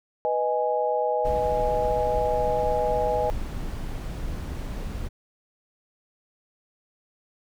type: chord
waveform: sine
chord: G# minor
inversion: first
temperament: equal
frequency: 493.9 / 622.3 / 830.6 Hz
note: B4 / D#5 / G#5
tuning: 0 / 0 / 0 cents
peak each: -26 dBFS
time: 0.25-3.3 s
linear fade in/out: 0 ms
type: noise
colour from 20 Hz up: brown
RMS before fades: -31 dBFS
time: 1.24-5.09 s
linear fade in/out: 20 ms
effects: none